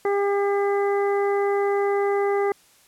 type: harmonic tone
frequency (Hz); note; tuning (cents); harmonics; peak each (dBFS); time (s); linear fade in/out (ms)
401.8; G4; +43; 1 / 2 / 3 / 4 / 5; -20 / -27 / -32 / -39 / -34; 0.05-2.52; 2
effects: white hiss -56 dBFS RMS until 2.87 s + low-pass 12000 Hz 12 dB/octave